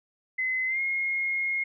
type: tone with pitch glide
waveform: sine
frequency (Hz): 2040 to 2149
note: C7 to C7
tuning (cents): -44 to +46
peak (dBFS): -25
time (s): 0.38-1.64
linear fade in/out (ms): 10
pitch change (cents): +90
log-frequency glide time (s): 0.67-0.8
effects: none